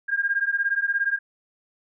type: beating tone pair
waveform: sine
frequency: 1606 / 1623 Hz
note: G6 / G#6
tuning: +41 / -40 cents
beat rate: 17 Hz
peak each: -24 dBFS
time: 0.08-1.19 s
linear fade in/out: 20 ms
effects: none